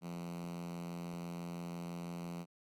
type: tone with high-pass filter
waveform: 5% pulse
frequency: 86 Hz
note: F2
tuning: 26 cents flat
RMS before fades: -43 dBFS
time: 0.01-2.46 s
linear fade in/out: 50 ms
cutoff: 180 Hz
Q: 6.8
effects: MP3 64 kbps